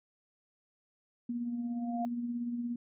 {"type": "tone with tremolo", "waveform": "sine", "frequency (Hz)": 239, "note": "A#3", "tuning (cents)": 43, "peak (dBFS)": -31, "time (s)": [1.29, 2.76], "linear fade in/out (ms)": 5, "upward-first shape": "sine", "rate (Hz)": 17, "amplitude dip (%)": 40}
{"type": "tone with exponential growth", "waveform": "sine", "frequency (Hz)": 702, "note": "F5", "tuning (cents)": 9, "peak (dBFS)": -31, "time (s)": [1.45, 2.05], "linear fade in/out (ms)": 0, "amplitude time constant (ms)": 130}
{"effects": []}